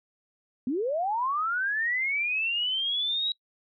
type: linear sweep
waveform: sine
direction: up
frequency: 232.3 to 3875 Hz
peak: -25 dBFS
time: 0.67-3.32 s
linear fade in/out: 2 ms
effects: noise-tail reverb RT60 0.1 s tail -23 dB re dry